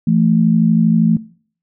sine tone pair together, 168.96 / 221.6 Hz, E3 / A3, +43 / +13 cents, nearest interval perfect fourth, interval 470 cents, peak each -13 dBFS, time 0.07-1.17 s, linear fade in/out 5 ms, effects noise-tail reverb RT60 0.5 s tail -20 dB re dry

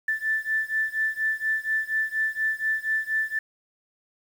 sine beating tone pair, 1760 / 1764.2 Hz, A6 / A6, 0 / +4 cents, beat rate 4.2 Hz, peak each -26 / -27 dBFS, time 0.08-3.39 s, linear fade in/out 5 ms, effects 8-bit

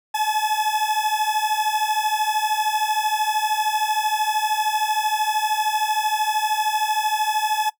40% pulse beating tone pair, 851 / 864 Hz, G#5 / A5, +42 / -32 cents, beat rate 13 Hz, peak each -22 dBFS, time 0.14-7.7 s, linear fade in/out 10 ms, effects noise-tail reverb RT60 0.1 s tail -18 dB re dry

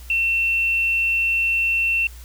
sine tone, 2700 Hz, E7, 41 cents sharp, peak -17 dBFS, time 0.1-2.07 s, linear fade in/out 2 ms, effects added 60 Hz sine -37 dBFS peak until 2.24 s + white hiss -47 dBFS RMS until 2.24 s

